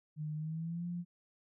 sine tone with pitch glide, 152.7 to 174.4 Hz, D#3 to F3, -32 to -2 cents, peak -36 dBFS, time 0.16-1.05 s, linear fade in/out 50 ms, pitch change +230 cents, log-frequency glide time 0.36-0.86 s, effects none

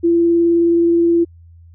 sine tone with vibrato, 339.1 Hz, E4, 49 cents sharp, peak -10 dBFS, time 0.03-1.25 s, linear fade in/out 20 ms, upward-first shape sine, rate 19 Hz, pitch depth 9 cents each way, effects added 84 Hz sine -40 dBFS peak until 1.74 s

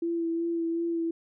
sine tone with vibrato, 334.7 Hz, E4, 26 cents sharp, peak -26 dBFS, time 0.02-1.11 s, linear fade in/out 5 ms, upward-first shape sine, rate 2.7 Hz, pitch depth 20 cents each way, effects none

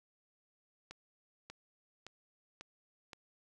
accelerating click train, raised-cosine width 0.2 ms, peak -30 dBFS, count 5, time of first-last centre 0.91-3.132 s, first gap 590 ms, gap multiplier 0.96, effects none

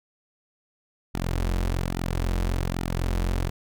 sawtooth tone with flanger, 43.98 Hz, F1, 13 cents sharp, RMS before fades -26 dBFS, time 1.14-3.5 s, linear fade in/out 10 ms, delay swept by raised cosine 1.8 to 7.6 ms, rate 1.2 Hz, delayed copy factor -0.7, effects none

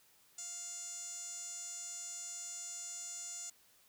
sawtooth tone with band-pass filter, 700 Hz, F5, 4 cents sharp, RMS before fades -45 dBFS, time 0.38-3.5 s, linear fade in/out 5 ms, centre 7000 Hz, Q 9.2, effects white hiss -67 dBFS RMS until 3.88 s

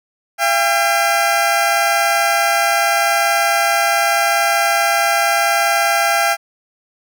20% pulse tone pair together, 680.2 / 801 Hz, F5 / G5, -46 / +37 cents, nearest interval minor third, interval 283 cents, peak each -11 dBFS, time 0.38-6.37 s, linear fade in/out 50 ms, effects none

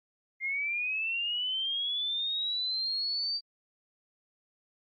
sine linear sweep, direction up, 2100 to 4665 Hz, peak -29 dBFS, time 0.4-3.41 s, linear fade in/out 50 ms, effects AAC 48 kbps

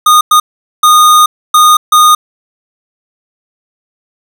square tone bursts at uneven times, 1230 Hz, D#6, 20 cents flat, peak -3 dBFS, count 5, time 0.06-0.21 / 0.31-0.4 / 0.83-1.26 / 1.54-1.77 / 1.92-2.15 s, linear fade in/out 5 ms, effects none

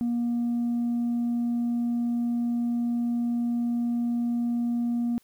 triangle tone with tanh clipping, 237.8 Hz, A#3, 35 cents sharp, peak -24 dBFS, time 0.01-5.18 s, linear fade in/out 0 ms, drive 6 dB, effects white hiss -64 dBFS RMS until 5.23 s

